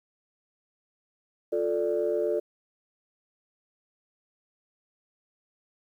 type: chord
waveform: sine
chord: D minor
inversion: first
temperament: just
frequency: 352.4 / 440.5 / 587.3 Hz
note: F4 / A4 / D5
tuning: +16 / +2 / 0 cents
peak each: -29 / -27 / -28 dBFS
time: 1.52-2.4 s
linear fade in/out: 10 ms
effects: tanh soft clip ceiling -16 dBFS + 10-bit